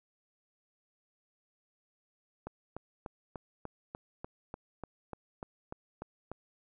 click train, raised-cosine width 1 ms, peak -26 dBFS, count 14, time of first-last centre 2.47-6.316 s, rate 3.38 Hz, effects none

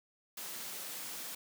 white high-pass noise, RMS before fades -43 dBFS, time 0.37-1.35 s, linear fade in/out 5 ms, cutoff 140 Hz, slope 96 dB/octave, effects none

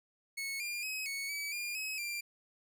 sawtooth tone with pitch steps, 2199 / 2401 / 2545 / 2216 / 2288 / 2409 / 2556 / 2375 Hz, C#7 / D7 / D#7 / C#7 / D7 / D7 / D#7 / D7, -14 / +38 / +39 / -1 / -46 / +43 / +46 / +19 cents, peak -33 dBFS, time 0.37-2.21 s, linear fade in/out 10 ms, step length 230 ms, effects none

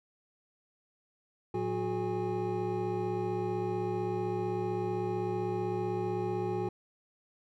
triangle tone cluster, 111.4 / 182.7 / 365.2 / 420.9 / 818 Hz, A2 / F#3 / F#4 / G#4 / G#5, +22 / -22 / -23 / +23 / -26 cents, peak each -36 / -38 / -31 / -36 / -37 dBFS, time 1.54-6.69 s, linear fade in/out 5 ms, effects none

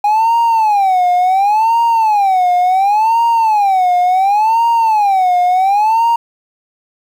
triangle tone with vibrato, 816 Hz, G#5, 31 cents flat, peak -6 dBFS, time 0.04-6.16 s, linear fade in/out 5 ms, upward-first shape sine, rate 0.7 Hz, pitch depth 230 cents each way, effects tanh soft clip ceiling -3 dBFS + 7-bit

